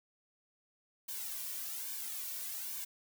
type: noise with flanger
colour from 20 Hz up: blue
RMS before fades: -41 dBFS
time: 1.08-2.85 s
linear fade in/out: 10 ms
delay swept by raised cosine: 1.5 to 2.42 ms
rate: 1.2 Hz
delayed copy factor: -0.9
effects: none